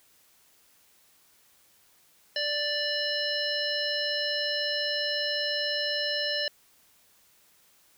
harmonic tone, 587.3 Hz, D5, in tune, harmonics 1 / 3 / 5 / 7 / 9, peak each -33 / -33 / -33 / -33 / -33 dBFS, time 2.36-6.48 s, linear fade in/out 2 ms, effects white hiss -62 dBFS RMS until 7.97 s

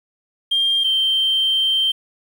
triangle tone pair in turn, 3197 / 3135 Hz, G7 / G7, +33 / -1 cents, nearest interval unison, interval 34 cents, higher first, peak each -12 dBFS, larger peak neither, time 0.51-0.84 / 0.84-1.92 s, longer second, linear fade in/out 10 ms, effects tanh soft clip ceiling -12 dBFS + 8-bit

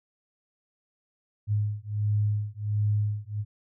sine beating tone pair, 104 / 105.4 Hz, G#2 / G#2, +3 / +26 cents, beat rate 1.4 Hz, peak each -27 dBFS, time 1.47-3.45 s, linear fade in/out 50 ms, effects none

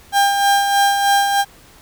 35% pulse tone with tremolo, 800 Hz, G5, 35 cents sharp, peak -9 dBFS, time 0.12-1.45 s, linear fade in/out 50 ms, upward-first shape sine, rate 3.2 Hz, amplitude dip 45%, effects pink hiss -46 dBFS RMS until 1.81 s

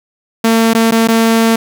sawtooth tone with dropouts, 226.5 Hz, A#3, 50 cents flat, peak -4 dBFS, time 0.44-1.56 s, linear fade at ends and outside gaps 5 ms, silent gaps 0.735-0.747 / 0.911-0.92 / 1.075-1.084 s, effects none

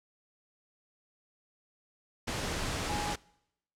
sine tone in noise, 830.6 Hz, G#5, in tune, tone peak -35 dBFS, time 2.89-3.14 s, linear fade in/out 10 ms, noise pink, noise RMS -34 dBFS, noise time 2.27-3.16 s, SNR -4 dB, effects noise-tail reverb RT60 0.8 s tail -24 dB re dry + low-pass 8000 Hz 12 dB/octave

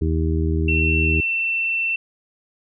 harmonic tone, 79.9 Hz, D#2, 47 cents sharp, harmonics 1 / 2 / 3 / 4 / 5, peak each -19 / -26 / -30 / -26 / -28 dBFS, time 0.01-1.21 s, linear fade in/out 10 ms
sine tone with pitch glide, 2705 to 2688 Hz, E7 to E7, +44 to +33 cents, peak -19 dBFS, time 0.68-1.96 s, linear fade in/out 5 ms, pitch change -11 cents, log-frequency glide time 0.82-1.35 s
effects none

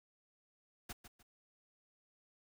pink noise with echo, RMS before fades -45 dBFS, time 0.89-0.93 s, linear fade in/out 10 ms, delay 150 ms, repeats 2, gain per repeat -10 dB, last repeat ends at 1.23 s, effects none

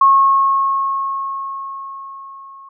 sine tone with level ramp, 1090 Hz, C#6, 29 cents flat, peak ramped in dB -6 to -36 dBFS, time 0.01-2.69 s, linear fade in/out 5 ms, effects none

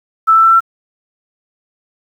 sine tone with pitch steps, 1318.5 / 1327.7 / 1336.9 / 1346.2 Hz, E6 / E6 / E6 / E6, 0 / +12 / +24 / +36 cents, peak -5 dBFS, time 0.27-0.606 s, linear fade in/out 20 ms, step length 84 ms, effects 7-bit

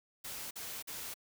white noise bursts, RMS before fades -43 dBFS, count 3, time 0.24-1.142 s, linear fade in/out 10 ms, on 270 ms, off 46 ms, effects none

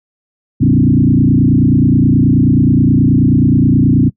sine tone with frequency modulation, 196 Hz, G3, in tune, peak -6 dBFS, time 0.6-4.1 s, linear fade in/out 20 ms, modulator 29.4 Hz, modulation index 3.3, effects noise-tail reverb RT60 0.1 s tail -22 dB re dry

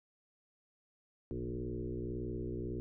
sine tone with frequency modulation, 224.1 Hz, A3, 32 cents sharp, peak -36 dBFS, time 1.31-2.8 s, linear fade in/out 0 ms, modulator 61.7 Hz, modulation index 3.1, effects none

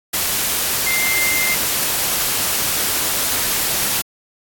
sine tone in noise, 2093 Hz, C7, in tune, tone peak -18 dBFS, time 0.86-1.55 s, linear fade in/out 10 ms, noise white, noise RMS -19 dBFS, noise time 0.13-4.02 s, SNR -2 dB, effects AAC 64 kbps

